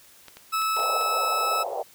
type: clicks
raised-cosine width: 0.2 ms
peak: -25 dBFS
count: 7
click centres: 0.283 / 0.37 / 0.619 / 0.766 / 0.797 / 0.833 / 1.013 s
type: tone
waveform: 40% pulse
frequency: 1303 Hz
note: E6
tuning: 20 cents flat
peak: -22 dBFS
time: 0.52-1.64 s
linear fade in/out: 20 ms
type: band-pass noise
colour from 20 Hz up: white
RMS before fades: -31 dBFS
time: 0.76-1.83 s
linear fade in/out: 10 ms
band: 460 to 840 Hz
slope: 48 dB/octave
effects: white hiss -53 dBFS RMS until 1.94 s